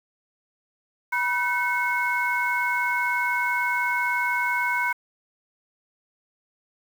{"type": "tone cluster", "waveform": "sine", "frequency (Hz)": [972, 1518, 2185], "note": ["B5", "F#6", "C#7"], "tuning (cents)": [-28, 44, -26], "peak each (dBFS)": -26, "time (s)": [1.12, 4.93], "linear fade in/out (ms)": 10, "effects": ["7-bit"]}